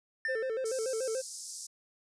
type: tone with exponential decay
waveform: triangle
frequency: 1791 Hz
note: A6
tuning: 30 cents sharp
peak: -27 dBFS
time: 0.25-0.76 s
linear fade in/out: 1 ms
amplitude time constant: 110 ms
type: tone with vibrato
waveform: triangle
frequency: 482.3 Hz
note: B4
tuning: 41 cents flat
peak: -29 dBFS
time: 0.28-1.22 s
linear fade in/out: 20 ms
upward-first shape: square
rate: 6.9 Hz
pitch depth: 140 cents each way
type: high-pass noise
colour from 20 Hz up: pink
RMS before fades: -40 dBFS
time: 0.65-1.67 s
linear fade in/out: 10 ms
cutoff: 5000 Hz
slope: 48 dB/octave
effects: resampled to 22050 Hz